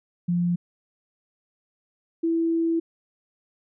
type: tone pair in turn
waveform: sine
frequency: 174.61 / 330.6 Hz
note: F3 / E4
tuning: 0 / +5 cents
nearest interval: major seventh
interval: 1105 cents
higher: second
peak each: -20 dBFS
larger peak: neither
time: 0.28-0.56 / 2.23-2.8 s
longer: second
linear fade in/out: 10 ms
effects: none